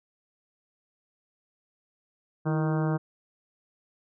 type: harmonic tone with a mistuned harmonic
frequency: 155.56 Hz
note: D#3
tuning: in tune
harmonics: 1 / 2 / 3 / 4 / 5 / 6 / 7 / 8 / 9 / 10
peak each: -25 / -31 / -35 / -37 / -39 / -41 / -42 / -43 / -44 / -45 dBFS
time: 2.45-2.98 s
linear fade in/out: 20 ms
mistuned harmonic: 2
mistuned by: +66 cents
effects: none